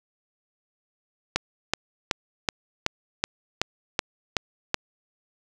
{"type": "click train", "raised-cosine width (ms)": 0.2, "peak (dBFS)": -4, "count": 10, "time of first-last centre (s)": [1.36, 4.743], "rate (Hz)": 2.66, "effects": []}